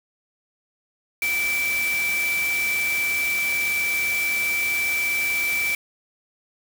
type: tone in noise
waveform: sine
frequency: 2324 Hz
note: D7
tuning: 19 cents flat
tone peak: -21 dBFS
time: 1.22-5.75 s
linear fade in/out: 2 ms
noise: white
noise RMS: -31 dBFS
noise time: 1.22-5.75 s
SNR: +7 dB
effects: none